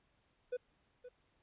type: tone with echo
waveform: triangle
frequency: 495.8 Hz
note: B4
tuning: 7 cents sharp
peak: -33 dBFS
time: 0.52-0.57 s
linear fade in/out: 10 ms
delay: 520 ms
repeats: 1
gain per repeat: -13 dB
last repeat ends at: 1.09 s
effects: pink hiss -75 dBFS RMS until 1.42 s + resampled to 8000 Hz